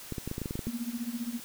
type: clicks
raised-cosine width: 3 ms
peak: -21 dBFS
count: 11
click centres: 0.123 / 0.182 / 0.276 / 0.314 / 0.381 / 0.417 / 0.458 / 0.509 / 0.555 / 0.592 / 0.67 s
type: tone with tremolo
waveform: sine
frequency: 236.5 Hz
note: A#3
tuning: 25 cents sharp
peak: -29 dBFS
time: 0.67-1.4 s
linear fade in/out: 5 ms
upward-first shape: sine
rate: 15 Hz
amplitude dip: 85%
effects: white hiss -46 dBFS RMS until 1.44 s